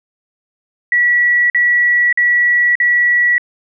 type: tone bursts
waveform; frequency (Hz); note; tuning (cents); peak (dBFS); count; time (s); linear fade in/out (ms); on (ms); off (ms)
sine; 1939; B6; -32; -9; 4; 0.92-3.381; 2; 580; 47
effects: none